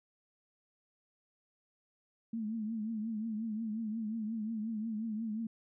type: tone with vibrato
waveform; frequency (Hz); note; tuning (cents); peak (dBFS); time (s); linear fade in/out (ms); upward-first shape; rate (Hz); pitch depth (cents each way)
sine; 220; A3; 0; -34; 2.33-5.47; 5; triangle; 5.6; 95
effects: none